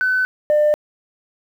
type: tone pair in turn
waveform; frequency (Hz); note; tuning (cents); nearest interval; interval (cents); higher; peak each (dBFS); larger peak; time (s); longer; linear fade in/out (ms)
sine; 1511 / 599.6; F#6 / D5; +36 / +36; octave + major third; 1600; first; -14 / -10; second; 0.01-0.25 / 0.5-0.74; neither; 0
effects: tanh soft clip ceiling -10 dBFS + 8-bit